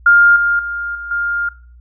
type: tone with level steps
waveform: sine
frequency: 1406 Hz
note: F6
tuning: 11 cents sharp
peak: -5 / -11 / -19 / -24 / -15 dBFS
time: 0.06-1.49 s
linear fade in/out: 5 ms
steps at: 0.36 / 0.59 / 0.95 / 1.11 s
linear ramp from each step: 2 ms
effects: noise-tail reverb RT60 0.5 s tail -22 dB re dry + added 60 Hz sine -39 dBFS peak until 1.8 s